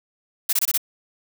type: noise bursts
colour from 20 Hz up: blue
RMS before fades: -20 dBFS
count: 5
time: 0.49-0.777 s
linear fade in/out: 5 ms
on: 39 ms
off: 23 ms
effects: none